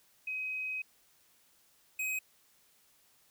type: tone pair in turn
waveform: sine / square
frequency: 2527 / 2527 Hz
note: D#7 / D#7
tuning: +26 / +26 cents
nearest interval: unison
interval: 0 cents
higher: neither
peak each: -34 / -33 dBFS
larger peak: second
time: 0.27-0.82 / 1.99-2.19 s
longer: first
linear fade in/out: 5 ms
effects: white hiss -67 dBFS RMS until 3.3 s